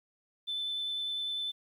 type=tone with vibrato; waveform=sine; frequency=3520 Hz; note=A7; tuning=in tune; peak=-31 dBFS; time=0.47-1.52 s; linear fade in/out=20 ms; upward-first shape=triangle; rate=10 Hz; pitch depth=10 cents each way; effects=tanh soft clip ceiling -28 dBFS + 11-bit